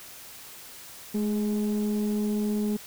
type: tone pair together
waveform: sine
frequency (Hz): 211.4 / 415.3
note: G#3 / G#4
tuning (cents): +31 / 0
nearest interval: octave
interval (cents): 1169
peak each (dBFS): -23 / -30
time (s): 1.14-2.77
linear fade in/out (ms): 10
effects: tanh soft clip ceiling -21 dBFS + white hiss -45 dBFS RMS until 2.86 s